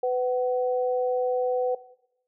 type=tone pair together; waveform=sine; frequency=501 / 751.9 Hz; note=B4 / F#5; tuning=+25 / +28 cents; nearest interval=perfect fifth; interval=703 cents; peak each=-23 / -29 dBFS; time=0.03-1.75 s; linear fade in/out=5 ms; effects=noise-tail reverb RT60 0.8 s tail -18 dB re dry